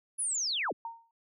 sine linear sweep, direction down, 10510 to 92 Hz, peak -29 dBFS, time 0.18-0.73 s, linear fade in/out 20 ms
sine tone with exponential decay, 920 Hz, A#5, 23 cents flat, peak -33 dBFS, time 0.85-1.11 s, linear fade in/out 2 ms, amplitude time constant 56 ms
effects none

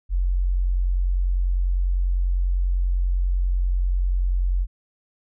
sine tone, 45.07 Hz, F#1, 45 cents flat, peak -18 dBFS, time 0.09-4.67 s, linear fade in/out 50 ms, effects none

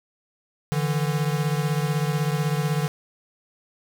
square beating tone pair, 146.83 / 162.83 Hz, D3 / E3, 0 / -21 cents, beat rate 16 Hz, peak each -24 / -27 dBFS, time 0.72-2.88 s, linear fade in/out 0 ms, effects none

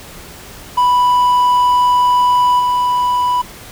triangle tone with level steps, 987.8 Hz, B5, in tune, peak -7 / -10 dBFS, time 0.77-3.42 s, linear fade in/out 10 ms, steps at 2.59 s, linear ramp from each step 10 ms, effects pink hiss -35 dBFS RMS until 3.71 s

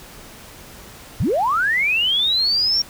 triangle linear sweep, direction up, 64.8 to 5588 Hz, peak -12 dBFS, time 1.2-2.82 s, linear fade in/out 5 ms, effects tanh soft clip ceiling -14 dBFS + pink hiss -41 dBFS RMS until 2.89 s

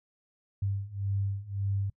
sine beating tone pair, 98 / 99.8 Hz, G2 / G2, 0 / +32 cents, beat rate 1.8 Hz, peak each -33 / -31 dBFS, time 0.62-1.9 s, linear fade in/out 5 ms, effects noise-tail reverb RT60 0.1 s tail -24 dB re dry

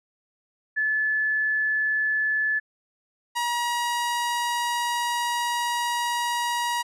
sine / sawtooth tone pair in turn, 1729 / 955.4 Hz, A6 / A#5, -31 / +42 cents, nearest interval minor seventh, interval 1027 cents, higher first, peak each -21 / -20 dBFS, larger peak second, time 0.76-2.6 / 3.35-6.83 s, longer second, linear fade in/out 20 ms, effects low-pass 12000 Hz 12 dB/octave

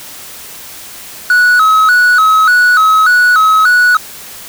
triangle tone with vibrato, 1372 Hz, F6, 31 cents flat, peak -3 dBFS, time 1.3-3.97 s, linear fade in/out 2 ms, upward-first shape square, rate 1.7 Hz, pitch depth 120 cents each way, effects white hiss -30 dBFS RMS until 4.48 s

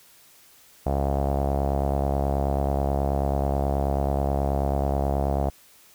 sawtooth tone with low-pass filter, 69.3 Hz, C#2, in tune, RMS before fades -24 dBFS, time 0.86-5.5 s, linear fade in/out 5 ms, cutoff 700 Hz, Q 4.5, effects white hiss -54 dBFS RMS until 5.94 s

